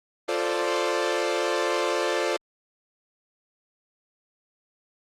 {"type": "chord", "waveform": "sawtooth", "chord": "D minor seventh", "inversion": "first", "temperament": "equal", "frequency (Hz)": [349.2, 440, 523.3, 587.3], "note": ["F4", "A4", "C5", "D5"], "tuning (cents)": [0, 0, 0, 0], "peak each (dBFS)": -25, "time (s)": [0.28, 2.37], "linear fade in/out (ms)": 10, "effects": ["low-pass 7000 Hz 12 dB/octave", "Opus 24 kbps"]}